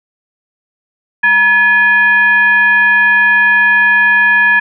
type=tone with frequency modulation; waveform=sine; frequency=1705 Hz; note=G#6; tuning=45 cents sharp; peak=-6 dBFS; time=1.23-4.6 s; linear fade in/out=10 ms; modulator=753 Hz; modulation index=0.59; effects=none